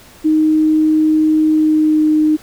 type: tone with pitch glide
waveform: sine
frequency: 311.1 to 307.7 Hz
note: D#4 to D#4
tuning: 0 to -19 cents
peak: -9 dBFS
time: 0.24-2.37 s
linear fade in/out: 20 ms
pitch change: -19 cents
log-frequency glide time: 1.48-2.07 s
effects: pink hiss -42 dBFS RMS until 2.42 s